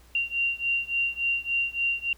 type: beating tone pair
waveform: sine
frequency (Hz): 2765 / 2768.5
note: F7 / F7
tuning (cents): -18 / -16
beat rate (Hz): 3.5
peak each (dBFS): -27 / -28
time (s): 0.15-2.13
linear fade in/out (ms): 2
effects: added 60 Hz sine -53 dBFS peak until 2.17 s + pink hiss -58 dBFS RMS until 2.17 s